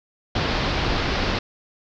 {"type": "low-pass noise", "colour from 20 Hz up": "pink", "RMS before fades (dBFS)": -23, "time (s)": [0.35, 1.39], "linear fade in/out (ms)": 5, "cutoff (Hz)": 5100, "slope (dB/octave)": 48, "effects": []}